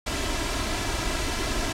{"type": "noise with comb filter", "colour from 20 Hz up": "pink", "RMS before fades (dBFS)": -27, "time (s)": [0.06, 1.73], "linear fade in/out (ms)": 10, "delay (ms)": 3, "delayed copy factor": 0.6, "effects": ["low-pass 8000 Hz 12 dB/octave"]}